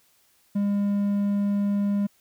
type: tone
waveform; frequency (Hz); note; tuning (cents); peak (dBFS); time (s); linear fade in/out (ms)
triangle; 202.3; G#3; -45; -19; 0.55-2.07; 10
effects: white hiss -63 dBFS RMS until 2.2 s